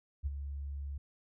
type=tone with ADSR envelope; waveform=sine; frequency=70.4 Hz; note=C#2; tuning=27 cents sharp; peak=-29 dBFS; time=0.23-0.98 s; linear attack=32 ms; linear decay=29 ms; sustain=-8 dB; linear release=6 ms; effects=none